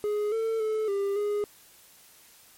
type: tone with pitch steps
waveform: triangle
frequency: 417.9 / 448.4 / 434.6 / 398.1 / 413.7 Hz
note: G#4 / A4 / A4 / G4 / G#4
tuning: +11 / +33 / -21 / +27 / -7 cents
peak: -23 dBFS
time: 0.04-1.44 s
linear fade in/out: 0 ms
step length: 280 ms
effects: white hiss -55 dBFS RMS until 2.57 s + MP3 64 kbps